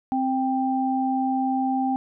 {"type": "tone pair together", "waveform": "sine", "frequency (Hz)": [261.7, 788.3], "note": ["C4", "G5"], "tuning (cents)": [0, 9], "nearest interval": "octave + perfect fifth", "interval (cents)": 1909, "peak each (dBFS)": [-23, -24], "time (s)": [0.12, 1.96], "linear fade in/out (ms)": 0, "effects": []}